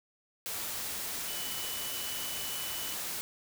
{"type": "tone in noise", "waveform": "sine", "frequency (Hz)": 2976, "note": "F#7", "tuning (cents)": 9, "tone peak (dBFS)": -42, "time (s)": [1.28, 2.94], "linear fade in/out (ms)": 0, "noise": "white", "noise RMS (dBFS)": -37, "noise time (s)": [0.46, 3.21], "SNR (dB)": -8, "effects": []}